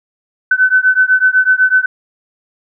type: beating tone pair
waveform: sine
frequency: 1510 / 1518 Hz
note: F#6 / F#6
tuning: +35 / +44 cents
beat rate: 8 Hz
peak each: -11 dBFS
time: 0.51-1.86 s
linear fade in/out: 5 ms
effects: none